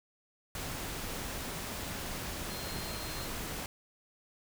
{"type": "tone in noise", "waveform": "sine", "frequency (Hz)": 4186, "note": "C8", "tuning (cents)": 0, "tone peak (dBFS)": -46, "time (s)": [2.5, 3.26], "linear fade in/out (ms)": 2, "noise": "pink", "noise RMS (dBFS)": -39, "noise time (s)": [0.55, 3.66], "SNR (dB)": -10, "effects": []}